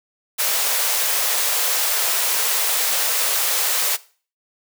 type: high-pass noise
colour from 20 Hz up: white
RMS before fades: -20 dBFS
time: 0.38-3.97 s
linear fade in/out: 20 ms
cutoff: 430 Hz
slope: 48 dB/octave
effects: noise-tail reverb RT60 0.4 s tail -19 dB re dry